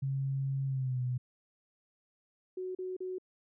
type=tone with pitch glide; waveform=sine; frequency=135.9 to 125.34 Hz; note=C#3 to B2; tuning=-34 to +26 cents; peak=-30 dBFS; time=0.02-1.18 s; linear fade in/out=10 ms; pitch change=-140 cents; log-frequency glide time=0.66-1.01 s
type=tone bursts; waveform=sine; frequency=370 Hz; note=F#4; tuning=in tune; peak=-35 dBFS; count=3; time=2.57-3.184 s; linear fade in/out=5 ms; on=180 ms; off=37 ms
effects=none